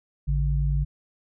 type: tone pair together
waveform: sine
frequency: 54.16 / 143.1 Hz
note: A1 / D3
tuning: -27 / -45 cents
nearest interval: octave + perfect fourth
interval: 1682 cents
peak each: -22 / -25 dBFS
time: 0.27-0.85 s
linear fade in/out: 20 ms
effects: none